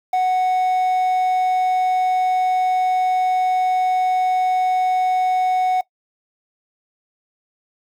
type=tone with quantisation; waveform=triangle; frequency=740 Hz; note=F#5; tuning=in tune; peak=-13 dBFS; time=0.13-5.81 s; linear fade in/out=5 ms; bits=7; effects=noise-tail reverb RT60 0.1 s tail -20 dB re dry